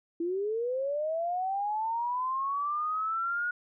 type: linear sweep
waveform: sine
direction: up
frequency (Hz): 328.5 to 1453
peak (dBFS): -28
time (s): 0.2-3.51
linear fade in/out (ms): 5
effects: none